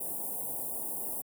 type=band-stop noise; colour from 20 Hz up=white; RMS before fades=-36 dBFS; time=0-1.22 s; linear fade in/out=10 ms; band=900 to 8900 Hz; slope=48 dB/octave; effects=high-pass 150 Hz 12 dB/octave